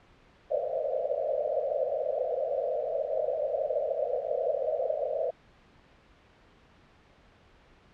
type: band-pass noise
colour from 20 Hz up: white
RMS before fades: -30 dBFS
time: 0.5-5.31 s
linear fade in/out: 10 ms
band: 490 to 660 Hz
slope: 96 dB/octave
effects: pink hiss -59 dBFS RMS until 7.93 s + low-pass 3000 Hz 12 dB/octave